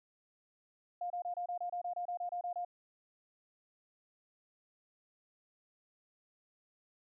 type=tone bursts; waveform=sine; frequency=707 Hz; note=F5; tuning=21 cents sharp; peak=-35 dBFS; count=14; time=1.01-2.649 s; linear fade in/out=5 ms; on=92 ms; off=27 ms; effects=none